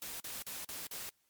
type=noise bursts; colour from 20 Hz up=white; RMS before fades=-43 dBFS; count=5; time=0.02-1.092 s; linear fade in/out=0 ms; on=180 ms; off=43 ms; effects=white hiss -75 dBFS RMS until 1.29 s + MP3 96 kbps